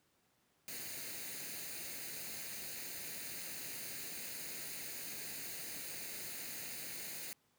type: noise with comb filter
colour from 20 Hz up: white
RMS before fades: -45 dBFS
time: 0.68-7.33 s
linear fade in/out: 0 ms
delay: 0.45 ms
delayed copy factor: +0.6
effects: pink hiss -75 dBFS RMS until 7.58 s + high-pass 100 Hz 12 dB/octave